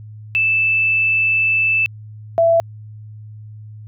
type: tone pair in turn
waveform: sine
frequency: 2637 / 667.1 Hz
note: E7 / E5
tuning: 0 / +20 cents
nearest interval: 2 octaves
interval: 2380 cents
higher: first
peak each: -13 / -10 dBFS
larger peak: second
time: 0.35-1.86 / 2.38-2.6 s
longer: first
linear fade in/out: 0 ms
effects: added 107 Hz sine -33 dBFS peak until 3.87 s